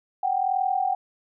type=tone pair together; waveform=sine; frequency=744 / 785.5 Hz; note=F#5 / G5; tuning=+9 / +3 cents; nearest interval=minor second; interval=94 cents; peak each=-24 dBFS; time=0.23-0.95 s; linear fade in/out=5 ms; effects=none